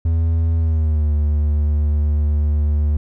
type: tone with pitch glide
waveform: triangle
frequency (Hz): 82 to 74.33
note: E2 to D2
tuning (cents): -9 to +21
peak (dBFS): -12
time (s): 0.05-2.97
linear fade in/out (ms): 5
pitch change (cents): -170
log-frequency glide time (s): 0.57-1.14
effects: none